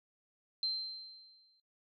sine tone with exponential decay, 4125 Hz, C8, 25 cents flat, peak -30 dBFS, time 0.63-1.6 s, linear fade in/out 1 ms, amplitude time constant 210 ms, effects noise-tail reverb RT60 0.2 s tail -18 dB re dry

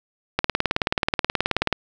click train, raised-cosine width 0.3 ms, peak -3 dBFS, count 26, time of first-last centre 0.39-1.727 s, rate 18.7 Hz, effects none

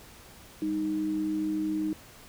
sine tone pair together, 198.47 / 310.8 Hz, G3 / D#4, +22 / -2 cents, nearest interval minor sixth, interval 776 cents, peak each -36 / -27 dBFS, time 0.62-1.93 s, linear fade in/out 2 ms, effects pink hiss -51 dBFS RMS until 2.28 s

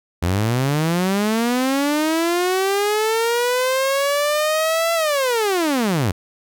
sawtooth linear two-way sweep, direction up then down, 81.8 to 674 to 81.8 Hz, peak -13 dBFS, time 0.22-6.12 s, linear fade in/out 10 ms, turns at 4.94 s, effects none

